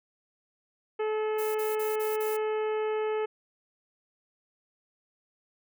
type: harmonic tone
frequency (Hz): 431.5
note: A4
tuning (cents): -34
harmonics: 1 / 2 / 3 / 4 / 5 / 6 / 7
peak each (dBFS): -27 / -37 / -41 / -46 / -46 / -48 / -52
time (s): 0.99-3.26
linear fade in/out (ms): 10
type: noise bursts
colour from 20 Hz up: violet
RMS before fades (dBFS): -40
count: 5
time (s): 1.38-2.37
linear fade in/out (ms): 10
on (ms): 170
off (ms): 35
effects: none